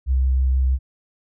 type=tone with vibrato; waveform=sine; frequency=65.1 Hz; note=C2; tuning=8 cents flat; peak=-15 dBFS; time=0.06-0.79 s; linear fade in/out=50 ms; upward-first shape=sine; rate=6.2 Hz; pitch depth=11 cents each way; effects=none